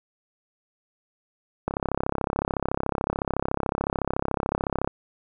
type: click train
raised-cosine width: 1 ms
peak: -10 dBFS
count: 109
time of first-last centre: 1.68-4.875 s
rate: 33.8 Hz
effects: none